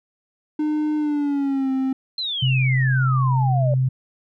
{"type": "tone with pitch glide", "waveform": "triangle", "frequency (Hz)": [303.5, 264.2], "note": ["D#4", "C4"], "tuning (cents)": [-43, 17], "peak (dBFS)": -17, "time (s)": [0.59, 1.93], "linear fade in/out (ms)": 5, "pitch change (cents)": -240, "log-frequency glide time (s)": [0.97, 1.71]}
{"type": "exponential sweep", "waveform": "sine", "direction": "down", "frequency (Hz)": [4186, 570], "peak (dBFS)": -23, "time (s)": [2.18, 3.74], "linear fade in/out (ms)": 2}
{"type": "tone with vibrato", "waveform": "sine", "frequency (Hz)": 130, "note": "C3", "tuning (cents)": -11, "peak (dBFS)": -16, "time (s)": [2.42, 3.89], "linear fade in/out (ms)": 10, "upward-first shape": "square", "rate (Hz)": 17, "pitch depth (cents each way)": 8}
{"effects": []}